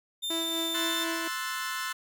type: tone with pitch glide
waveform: 40% pulse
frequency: 3600 to 3573 Hz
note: A7 to A7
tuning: +39 to +26 cents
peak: -29 dBFS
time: 0.22-1.05 s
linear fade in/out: 20 ms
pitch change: -13 cents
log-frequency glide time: 0.36-0.79 s
type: tone with tremolo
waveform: sawtooth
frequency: 329.6 Hz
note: E4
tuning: in tune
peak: -27 dBFS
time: 0.3-1.28 s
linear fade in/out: 5 ms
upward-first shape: sine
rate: 4.1 Hz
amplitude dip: 40%
type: chord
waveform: sawtooth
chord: F# half-diminished seventh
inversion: second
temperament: equal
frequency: 1046.5 / 1318.5 / 1480 / 1760 Hz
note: C6 / E6 / F#6 / A6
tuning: 0 / 0 / 0 / 0 cents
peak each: -33 / -34 / -34 / -33 dBFS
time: 0.74-1.93 s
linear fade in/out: 10 ms
effects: none